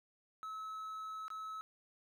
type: tone with dropouts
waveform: triangle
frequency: 1294 Hz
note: E6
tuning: 32 cents flat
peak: -40 dBFS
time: 0.43-1.61 s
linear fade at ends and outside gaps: 0 ms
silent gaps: 1.281-1.303 s
effects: none